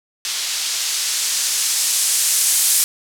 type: noise with low-pass filter sweep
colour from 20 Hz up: violet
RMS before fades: -19 dBFS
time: 0.25-2.84 s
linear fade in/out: 0 ms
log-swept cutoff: 4400 to 9500 Hz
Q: 0.92
effects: none